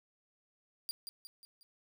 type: tone with echo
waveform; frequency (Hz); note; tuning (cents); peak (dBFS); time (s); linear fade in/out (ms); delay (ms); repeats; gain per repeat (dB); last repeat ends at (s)
sawtooth; 4780; D8; +30; -33; 0.89-0.91; 0; 180; 4; -6; 1.63
effects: none